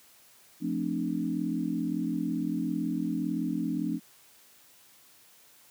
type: chord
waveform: sine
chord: D minor seventh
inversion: first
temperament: equal with one note detuned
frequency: 174.61 / 220 / 261.6 / 299.5 Hz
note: F3 / A3 / C4 / D4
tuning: 0 / 0 / 0 / +34 cents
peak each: -34 / -34 / -33 / -32 dBFS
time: 0.6-4 s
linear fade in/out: 50 ms
effects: white hiss -58 dBFS RMS until 5.7 s + high-pass 80 Hz 12 dB/octave